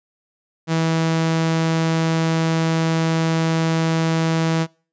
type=tone; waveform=sawtooth; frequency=162.7 Hz; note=E3; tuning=22 cents flat; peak=-13 dBFS; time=0.67-4.67 s; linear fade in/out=50 ms; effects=noise-tail reverb RT60 0.4 s tail -25 dB re dry + resampled to 16000 Hz